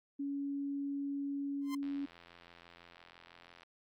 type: tone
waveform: sine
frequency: 280.8 Hz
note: C#4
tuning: 22 cents sharp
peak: -35 dBFS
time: 0.19-2.06 s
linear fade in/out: 10 ms
type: tone with exponential growth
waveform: sawtooth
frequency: 1041 Hz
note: C6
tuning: 9 cents flat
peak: -35 dBFS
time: 1.61-1.75 s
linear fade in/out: 5 ms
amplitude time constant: 29 ms
type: click train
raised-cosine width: 0.3 ms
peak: -39 dBFS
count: 156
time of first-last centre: 1.83-3.632 s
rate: 86 Hz
effects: AAC 64 kbps